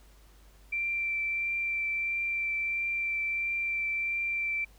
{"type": "tone with vibrato", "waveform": "sine", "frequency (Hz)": 2349, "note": "D7", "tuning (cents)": 0, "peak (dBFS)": -28, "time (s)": [0.72, 4.65], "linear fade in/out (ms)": 10, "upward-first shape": "triangle", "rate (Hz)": 1.5, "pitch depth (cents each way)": 12, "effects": ["added 50 Hz sine -54 dBFS peak until 4.78 s", "pink hiss -62 dBFS RMS until 4.78 s"]}